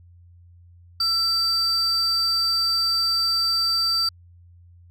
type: tone pair together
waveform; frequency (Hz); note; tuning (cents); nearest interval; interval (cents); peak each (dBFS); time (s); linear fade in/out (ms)
sine; 1344 / 4656; E6 / D8; +33 / -16; octave + minor seventh; 2151; -27 / -17; 1-4.09; 5
effects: tanh soft clip ceiling -17 dBFS + added 87 Hz sine -47 dBFS peak until 4.9 s